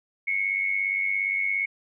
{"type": "tone with amplitude modulation", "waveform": "sine", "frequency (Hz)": 2196, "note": "C#7", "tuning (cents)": -17, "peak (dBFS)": -20, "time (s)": [0.27, 1.66], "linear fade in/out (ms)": 10, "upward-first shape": "sine", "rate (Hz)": 97.3, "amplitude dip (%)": 65, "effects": []}